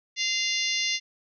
harmonic tone with a mistuned harmonic, 700 Hz, F5, 4 cents sharp, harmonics 3 / 4 / 5 / 6 / 7 / 8 / 9, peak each -30 / -31 / -32 / -33 / -33 / -34 / -35 dBFS, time 0.16-1 s, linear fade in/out 50 ms, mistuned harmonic 3, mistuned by -27 cents, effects none

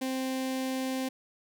sawtooth tone with notch filter, 261.6 Hz, C4, in tune, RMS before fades -32 dBFS, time 0.01-1.09 s, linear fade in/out 10 ms, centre 1300 Hz, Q 1.9, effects none

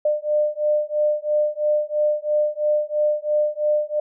sine beating tone pair, 599 / 602 Hz, D5 / D5, +34 / +43 cents, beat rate 3 Hz, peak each -21 dBFS, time 0.05-4 s, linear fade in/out 5 ms, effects none

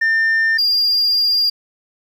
sine tone pair in turn, 1800 / 4805 Hz, A6 / D8, +39 / +39 cents, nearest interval octave + perfect fourth, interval 1700 cents, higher second, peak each -10 dBFS, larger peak neither, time 0.01-0.58 / 0.58-1.5 s, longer second, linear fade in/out 10 ms, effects tanh soft clip ceiling -12 dBFS + 8-bit

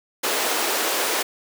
pink high-pass noise, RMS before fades -23 dBFS, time 0.23-1.23 s, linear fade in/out 10 ms, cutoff 350 Hz, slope 24 dB/octave, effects none

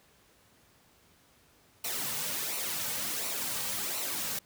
white noise with flanger, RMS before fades -34 dBFS, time 1.84-4.39 s, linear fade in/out 5 ms, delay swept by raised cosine 0.59 to 2.99 ms, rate 1.4 Hz, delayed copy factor -0.6, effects pink hiss -63 dBFS RMS until 4.45 s + high-pass 60 Hz 12 dB/octave

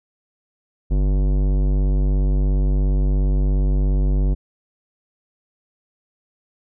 sine tone with tanh clipping, 48.55 Hz, G1, 16 cents flat, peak -17 dBFS, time 0.9-4.35 s, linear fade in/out 20 ms, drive 17 dB, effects none

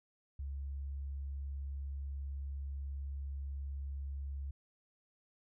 sine tone, 69.3 Hz, C#2, in tune, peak -38 dBFS, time 0.39-4.51 s, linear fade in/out 5 ms, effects none

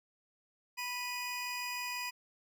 25% pulse tone pair together, 983.2 / 2481 Hz, B5 / D#7, -8 / -6 cents, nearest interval octave + major third, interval 1602 cents, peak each -36 / -35 dBFS, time 0.77-2.11 s, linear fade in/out 20 ms, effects none

